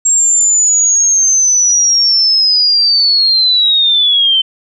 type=linear sweep; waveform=sine; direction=down; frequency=7540 to 3069 Hz; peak=-7 dBFS; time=0.05-4.42 s; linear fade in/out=10 ms; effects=none